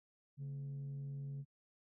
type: tone with frequency modulation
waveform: sine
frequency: 140 Hz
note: C#3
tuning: 18 cents sharp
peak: -39 dBFS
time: 0.37-1.45 s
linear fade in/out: 50 ms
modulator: 89.3 Hz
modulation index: 0.23
effects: tanh soft clip ceiling -39 dBFS + high-pass 80 Hz 12 dB/octave